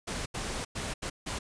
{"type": "noise bursts at uneven times", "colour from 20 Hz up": "pink", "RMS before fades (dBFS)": -35, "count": 5, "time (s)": [[0.07, 0.26], [0.34, 0.65], [0.75, 0.94], [1.02, 1.1], [1.26, 1.39]], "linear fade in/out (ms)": 10, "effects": ["resampled to 22050 Hz"]}